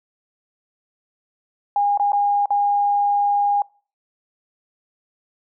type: tone with dropouts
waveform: sine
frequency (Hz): 814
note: G#5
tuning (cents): -35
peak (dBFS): -15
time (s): 1.76-3.62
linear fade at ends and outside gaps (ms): 2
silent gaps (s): 1.975-1.997 / 2.12-2.131 / 2.458-2.505
effects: noise-tail reverb RT60 0.4 s tail -25 dB re dry